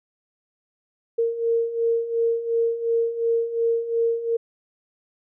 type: beating tone pair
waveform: sine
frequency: 459.8 / 462.6 Hz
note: A#4 / A#4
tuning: -24 / -13 cents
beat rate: 2.8 Hz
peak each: -26 / -21 dBFS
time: 1.18-4.37 s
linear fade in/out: 10 ms
effects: none